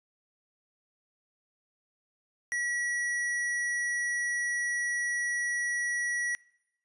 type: tone with hard clipping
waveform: triangle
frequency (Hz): 1930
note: B6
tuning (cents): -40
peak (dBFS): -30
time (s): 2.52-6.35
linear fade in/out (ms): 0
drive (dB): 18
effects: noise-tail reverb RT60 0.8 s tail -23 dB re dry + resampled to 24000 Hz